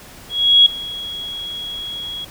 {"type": "tone with ADSR envelope", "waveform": "sine", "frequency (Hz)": 3322, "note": "G#7", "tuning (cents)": 0, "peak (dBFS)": -5, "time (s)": [0.29, 2.25], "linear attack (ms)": 370, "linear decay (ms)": 4, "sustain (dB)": -20, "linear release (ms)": 8, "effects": ["pink hiss -40 dBFS RMS until 2.3 s"]}